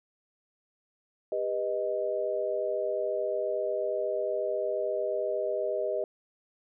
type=chord; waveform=sine; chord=G augmented; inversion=none; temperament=equal with one note detuned; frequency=400 / 493.9 / 622.3 Hz; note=G4 / B4 / D#5; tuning=+35 / 0 / 0 cents; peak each=-33 / -33 / -30 dBFS; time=1.32-6.04 s; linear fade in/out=2 ms; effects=none